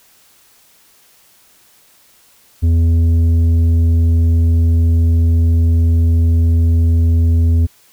sine tone with tanh clipping, 83.1 Hz, E2, 15 cents sharp, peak -10 dBFS, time 2.62-7.67 s, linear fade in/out 20 ms, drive 7 dB, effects white hiss -50 dBFS RMS until 7.92 s

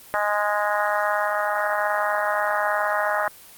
harmonic tone, 207.6 Hz, G#3, in tune, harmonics 3 / 4 / 5 / 6 / 7 / 8 / 9, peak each -25 / -26 / -27 / -28 / -28 / -29 / -30 dBFS, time 0.14-3.28 s, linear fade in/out 0 ms, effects white hiss -46 dBFS RMS until 3.57 s + Opus 24 kbps

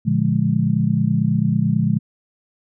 sine chord, Bb dominant seventh, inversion none, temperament just, 116.54 / 145.68 / 174.81 / 209.8 Hz, Bb2 / D3 / F3 / Ab3, 0 / -14 / +2 / +18 cents, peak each -22 / -20 / -21 / -20 dBFS, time 0.05-1.99 s, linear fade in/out 20 ms, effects none

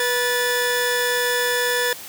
sawtooth tone pair together, 488.2 / 1739.7 Hz, B4 / A6, -20 / -20 cents, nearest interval octave + minor seventh, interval 2200 cents, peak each -18 dBFS, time 0-1.93 s, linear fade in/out 2 ms, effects white hiss -37 dBFS RMS until 2.08 s

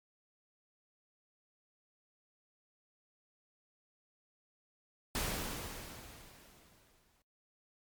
pink noise with exponential decay, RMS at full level -34 dBFS, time 5.15-7.22 s, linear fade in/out 1 ms, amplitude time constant 450 ms, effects noise-tail reverb RT60 0.2 s tail -24 dB re dry + MP3 96 kbps

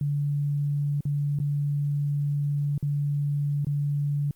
sine tone with dropouts, 144.3 Hz, D3, 30 cents flat, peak -23 dBFS, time 0.01-4.31 s, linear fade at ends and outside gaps 2 ms, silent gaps 1.007-1.053 / 1.389-1.4 / 2.779-2.826 / 3.647-3.668 s, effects white hiss -63 dBFS RMS until 4.35 s + Opus 32 kbps

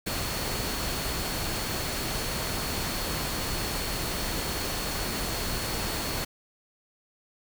sine tone in noise, 4372 Hz, C#8, 25 cents flat, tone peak -39 dBFS, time 0.06-6.25 s, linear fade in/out 10 ms, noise pink, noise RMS -31 dBFS, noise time 0.06-6.25 s, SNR -11 dB, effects none

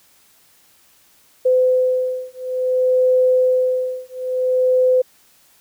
sine beating tone pair, 509 / 509.57 Hz, C5 / C5, -48 / -46 cents, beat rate 0.57 Hz, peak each -17 dBFS, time 1.45-5.02 s, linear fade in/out 10 ms, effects white hiss -54 dBFS RMS until 5.6 s

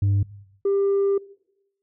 sine tone pair in turn, 99.7 / 396.6 Hz, G2 / G4, +30 / +20 cents, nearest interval 2 octaves, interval 2390 cents, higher second, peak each -14 / -16 dBFS, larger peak first, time 0.02-0.23 / 0.65-1.18 s, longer second, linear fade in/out 5 ms, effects noise-tail reverb RT60 0.9 s tail -23 dB re dry + tanh soft clip ceiling -16 dBFS

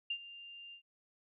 sine tone with ADSR envelope, 2794 Hz, F7, in tune, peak -32 dBFS, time 0.1-0.82 s, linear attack 6 ms, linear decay 70 ms, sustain -16 dB, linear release 88 ms, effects none

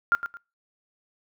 sine tone with echo, 1396.9 Hz, F6, in tune, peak -16 dBFS, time 0.12-0.15 s, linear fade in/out 0 ms, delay 110 ms, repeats 2, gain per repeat -11 dB, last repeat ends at 0.37 s, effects noise-tail reverb RT60 0.3 s tail -23 dB re dry

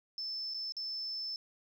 sine tone with dropouts, 5274 Hz, E8, in tune, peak -36 dBFS, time 0.18-1.36 s, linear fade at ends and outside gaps 1 ms, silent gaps 0.538-0.544 / 0.722-0.767 s, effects 11-bit

